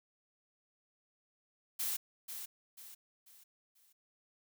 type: noise with echo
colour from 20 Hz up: blue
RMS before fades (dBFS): -36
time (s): 1.79-1.97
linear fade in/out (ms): 10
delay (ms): 490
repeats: 4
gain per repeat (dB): -8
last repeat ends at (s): 3.93
effects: none